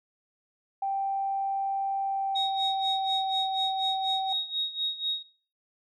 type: tone with pitch glide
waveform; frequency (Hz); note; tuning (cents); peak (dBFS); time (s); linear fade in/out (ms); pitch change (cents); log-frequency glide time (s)
sine; 784 to 768.3; G5 to G5; 0 to -35; -26; 0.82-4.33; 5; -35; 2.01-3.38
type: tone with tremolo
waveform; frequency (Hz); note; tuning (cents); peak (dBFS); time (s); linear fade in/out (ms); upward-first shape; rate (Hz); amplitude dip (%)
sine; 3764; A#7; +16; -24; 2.35-5.23; 10; sine; 4.1; 85
effects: noise-tail reverb RT60 0.5 s tail -17 dB re dry + tanh soft clip ceiling -17 dBFS